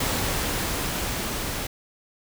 pink noise with level ramp, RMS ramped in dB -25 to -30 dBFS, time 0-1.67 s, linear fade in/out 5 ms, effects none

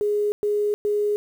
sine tone bursts, 415.3 Hz, G#4, in tune, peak -19 dBFS, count 3, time 0.01-1.16 s, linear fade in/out 0 ms, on 310 ms, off 110 ms, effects 8-bit

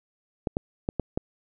clicks, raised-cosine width 2 ms, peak -12 dBFS, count 5, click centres 0.472 / 0.569 / 0.889 / 0.997 / 1.175 s, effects none

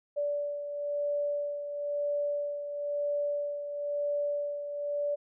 sine beating tone pair, 580 / 581 Hz, D5 / D5, -22 / -19 cents, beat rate 1 Hz, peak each -30 / -38 dBFS, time 0.16-5.16 s, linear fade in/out 20 ms, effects none

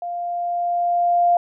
sine tone with level ramp, 698.5 Hz, F5, in tune, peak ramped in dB -25 to -12 dBFS, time 0.02-1.37 s, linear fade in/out 2 ms, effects none

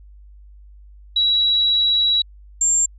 sine tone pair in turn, 3895 / 7369 Hz, B7 / A#8, -25 / -21 cents, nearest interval major seventh, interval 1104 cents, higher second, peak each -14 dBFS, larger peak neither, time 1.16-2.22 / 2.61-2.86 s, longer first, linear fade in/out 5 ms, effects added 50 Hz sine -41 dBFS peak until 2.98 s

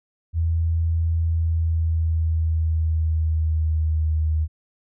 sine tone with pitch glide, 82.41 to 78.28 Hz, E2 to D#2, 0 to +11 cents, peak -18 dBFS, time 0.33-4.48 s, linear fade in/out 50 ms, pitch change -89 cents, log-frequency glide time 1.2-4.16 s, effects none

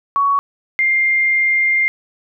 sine tone pair in turn, 1120 / 2107 Hz, C#6 / C7, +18 / +12 cents, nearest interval major seventh, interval 1094 cents, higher second, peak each -12 dBFS, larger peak neither, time 0.16-0.39 / 0.79-1.88 s, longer second, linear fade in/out 0 ms, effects none

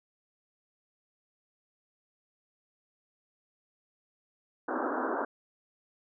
pink band-pass noise, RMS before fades -32 dBFS, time 4.68-5.25 s, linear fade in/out 5 ms, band 240 to 1600 Hz, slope 96 dB/octave, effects none

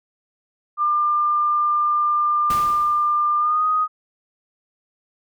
sine tone with pitch glide, 1197 to 1247.8 Hz, D6 to D#6, +33 to +5 cents, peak -16 dBFS, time 0.77-3.88 s, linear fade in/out 50 ms, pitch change +72 cents, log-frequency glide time 3.38-3.65 s
pink noise with exponential decay, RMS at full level -29 dBFS, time 2.5-3.33 s, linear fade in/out 2 ms, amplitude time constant 180 ms
effects none

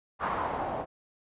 white noise with low-pass filter sweep, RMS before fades -32 dBFS, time 0.19-0.86 s, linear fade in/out 50 ms, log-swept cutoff 1200 to 680 Hz, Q 2.6, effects resampled to 8000 Hz

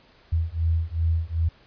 sine beating tone pair, 80.9 / 83.5 Hz, E2 / E2, -32 / +23 cents, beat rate 2.6 Hz, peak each -24 dBFS, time 0.32-1.49 s, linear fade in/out 10 ms, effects pink hiss -56 dBFS RMS until 1.66 s + resampled to 11025 Hz

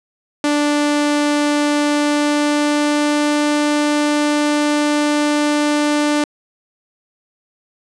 sawtooth tone with pitch glide, 293.7 to 295.9 Hz, D4 to D4, 0 to +13 cents, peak -10 dBFS, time 0.44-6.24 s, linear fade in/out 2 ms, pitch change +13 cents, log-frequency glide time 1.85-3.45 s, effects resampled to 22050 Hz + 8-bit

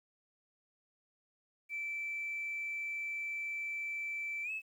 sine tone with pitch glide, 2327 to 2597 Hz, D7 to E7, -17 to -26 cents, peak -35 dBFS, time 1.69-4.62 s, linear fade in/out 50 ms, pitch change +191 cents, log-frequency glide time 4.43-4.51 s, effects tanh soft clip ceiling -32 dBFS + 11-bit

